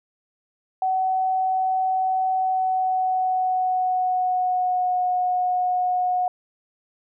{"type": "tone with pitch glide", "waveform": "sine", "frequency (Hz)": [753, 727.8], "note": ["F#5", "F#5"], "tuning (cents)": [30, -29], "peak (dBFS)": -19, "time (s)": [0.82, 6.28], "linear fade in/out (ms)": 2, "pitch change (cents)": -59, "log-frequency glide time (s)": [2.35, 5.03], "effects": []}